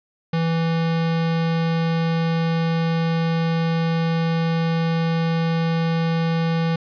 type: tone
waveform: square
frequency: 164.81 Hz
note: E3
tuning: in tune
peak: -19 dBFS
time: 0.33-6.76 s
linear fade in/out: 5 ms
effects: resampled to 11025 Hz + 10-bit